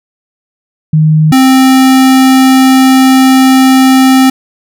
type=tone pair in turn; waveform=sine / square; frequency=155.56 / 262.5 Hz; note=D#3 / C4; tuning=0 / +6 cents; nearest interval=major sixth; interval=906 cents; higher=second; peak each=-3 dBFS; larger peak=neither; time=0.93-1.32 / 1.32-4.3 s; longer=second; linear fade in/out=5 ms; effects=none